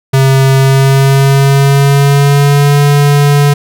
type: tone with pitch glide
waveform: square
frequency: 134.3 to 143.94 Hz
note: C3 to D3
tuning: +46 to -34 cents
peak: -5 dBFS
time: 0.13-3.54 s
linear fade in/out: 10 ms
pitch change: +120 cents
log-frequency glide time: 0.58-2.8 s
effects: none